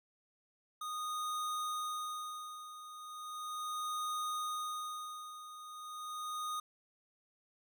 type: tone with tremolo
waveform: square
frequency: 1236 Hz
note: D#6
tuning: 12 cents flat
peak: -36 dBFS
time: 0.81-6.6 s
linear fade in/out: 5 ms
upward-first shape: sine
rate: 0.37 Hz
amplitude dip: 75%
effects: none